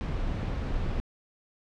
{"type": "noise", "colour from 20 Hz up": "brown", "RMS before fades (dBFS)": -30, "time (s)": [0.01, 1], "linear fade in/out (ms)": 0, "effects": ["low-pass 4000 Hz 12 dB/octave"]}